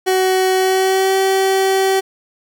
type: tone with pitch glide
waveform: 30% pulse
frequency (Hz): 374.9 to 384.1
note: F#4 to G4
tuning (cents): +23 to -35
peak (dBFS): -10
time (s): 0.06-2.01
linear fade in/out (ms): 20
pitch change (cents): +42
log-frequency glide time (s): 0.54-1.16
effects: none